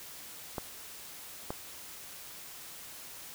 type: clicks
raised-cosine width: 1 ms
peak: -20 dBFS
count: 2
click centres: 0.582 / 1.505 s
effects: white hiss -47 dBFS RMS until 3.34 s